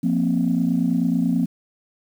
sine chord, F suspended fourth, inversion none, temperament equal with one note detuned, 174.61 / 232.4 / 261.6 Hz, F3 / Bb3 / C4, 0 / -5 / 0 cents, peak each -21 dBFS, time 0.03-1.46 s, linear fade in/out 10 ms, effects tanh soft clip ceiling -10 dBFS + 8-bit

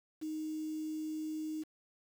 sine tone with quantisation, 311.1 Hz, D#4, in tune, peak -36 dBFS, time 0.21-1.64 s, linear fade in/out 20 ms, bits 9, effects none

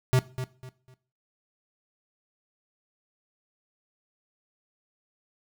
square tone with echo, 128.9 Hz, C3, 26 cents flat, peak -19 dBFS, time 0.13-0.19 s, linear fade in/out 0 ms, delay 250 ms, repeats 3, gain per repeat -11 dB, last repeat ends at 0.94 s, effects noise-tail reverb RT60 0.4 s tail -17 dB re dry

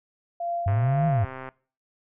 sine tone with tremolo, 689 Hz, F5, 24 cents flat, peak -25 dBFS, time 0.4-1.24 s, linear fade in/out 5 ms, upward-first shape sine, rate 1.9 Hz, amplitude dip 65%
sine linear two-way sweep, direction up then down, 92.5 to 161.3 to 92.5 Hz, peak -20 dBFS, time 0.66-1.25 s, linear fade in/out 5 ms, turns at 1.07 s
click train, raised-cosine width 0.5 ms, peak -21 dBFS, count 107, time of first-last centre 0.68-1.489 s, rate 131 Hz
effects noise-tail reverb RT60 0.4 s tail -22 dB re dry + low-pass 2000 Hz 12 dB/octave

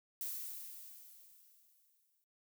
violet noise with exponential decay, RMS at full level -40 dBFS, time 0.21-2.24 s, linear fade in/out 0 ms, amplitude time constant 440 ms, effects noise-tail reverb RT60 0.1 s tail -21 dB re dry

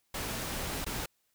pink noise with dropouts, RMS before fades -36 dBFS, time 0.14-1.06 s, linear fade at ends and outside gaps 5 ms, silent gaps 0.846-0.863 s, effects white hiss -75 dBFS RMS until 1.34 s

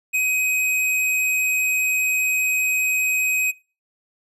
square tone, 2521 Hz, D#7, 22 cents sharp, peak -18 dBFS, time 0.13-3.52 s, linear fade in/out 20 ms, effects noise-tail reverb RT60 0.3 s tail -20 dB re dry + resampled to 32000 Hz

